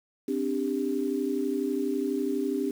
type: chord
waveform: sine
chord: C suspended second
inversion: none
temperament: equal with one note detuned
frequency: 261.6 / 293.7 / 395.9 Hz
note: C4 / D4 / G4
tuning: 0 / 0 / +17 cents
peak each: -30 dBFS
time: 0.28-2.71 s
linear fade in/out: 5 ms
effects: 8-bit